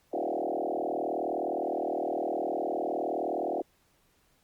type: tone with frequency modulation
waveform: sine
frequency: 530 Hz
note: C5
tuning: 22 cents sharp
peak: -28 dBFS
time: 0.13-3.62 s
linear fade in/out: 5 ms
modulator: 39.5 Hz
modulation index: 5.8
effects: pink hiss -68 dBFS RMS until 4.43 s + Opus 48 kbps